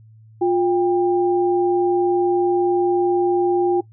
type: tone pair together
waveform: sine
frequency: 354.3 / 795.4 Hz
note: F4 / G5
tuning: +25 / +25 cents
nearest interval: octave + major second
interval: 1400 cents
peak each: -15 / -22 dBFS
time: 0.41-3.81 s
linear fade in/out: 10 ms
effects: noise-tail reverb RT60 0.1 s tail -19 dB re dry + added 110 Hz sine -44 dBFS peak until 3.92 s